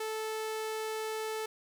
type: tone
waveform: sawtooth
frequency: 437.5 Hz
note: A4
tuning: 10 cents flat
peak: -30 dBFS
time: 0-1.46 s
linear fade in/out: 5 ms
effects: none